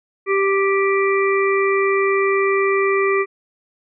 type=harmonic tone; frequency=392 Hz; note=G4; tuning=in tune; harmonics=1 / 3 / 5 / 6; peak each=-16 / -22 / -24 / -25 dBFS; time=0.26-3.26 s; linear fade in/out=50 ms; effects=none